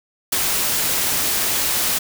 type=noise with ADSR envelope; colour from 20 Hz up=white; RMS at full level=-17 dBFS; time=0.32-1.99 s; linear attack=8 ms; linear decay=10 ms; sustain=-3 dB; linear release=13 ms; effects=none